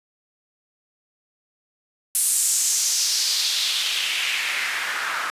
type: noise with band-pass filter sweep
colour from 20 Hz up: white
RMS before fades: -23 dBFS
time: 2.15-5.3 s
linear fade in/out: 0 ms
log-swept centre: 9700 to 1300 Hz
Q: 2.5
effects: resampled to 32000 Hz